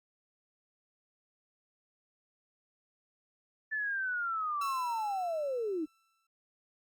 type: linear sweep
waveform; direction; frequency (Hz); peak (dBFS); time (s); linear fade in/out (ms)
sine; down; 1760 to 293.7; -31; 3.71-5.86; 20
type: tone with exponential decay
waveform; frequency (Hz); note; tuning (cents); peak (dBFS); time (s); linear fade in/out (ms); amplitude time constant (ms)
sawtooth; 1331; E6; +16; -33; 4.61-6.27; 5; 360
effects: Opus 48 kbps